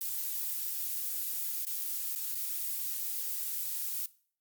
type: noise with dropouts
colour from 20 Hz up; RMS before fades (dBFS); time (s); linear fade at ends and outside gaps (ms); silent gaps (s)
violet; -35; 0.01-4.06; 2; 1.651-1.667 / 2.151-2.158 / 2.349-2.353
effects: noise-tail reverb RT60 0.5 s tail -20 dB re dry + Opus 48 kbps